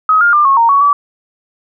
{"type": "tone with pitch steps", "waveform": "sine", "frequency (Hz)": [1268, 1409, 1194, 1093, 926, 1119, 1149], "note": ["D#6", "F6", "D6", "C#6", "A#5", "C#6", "D6"], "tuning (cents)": [32, 15, 28, -25, -12, 16, -38], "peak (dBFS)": -6, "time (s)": [0.09, 0.93], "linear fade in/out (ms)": 2, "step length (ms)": 120, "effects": []}